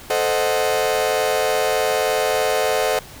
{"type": "chord", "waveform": "40% pulse", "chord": "A diminished seventh", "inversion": "none", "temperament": "equal", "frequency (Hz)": [440, 523.3, 622.3, 740], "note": ["A4", "C5", "Eb5", "Gb5"], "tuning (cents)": [0, 0, 0, 0], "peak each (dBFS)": [-22, -22, -22, -23], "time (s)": [0.1, 2.99], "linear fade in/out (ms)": 2, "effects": ["pink hiss -40 dBFS RMS until 3.2 s"]}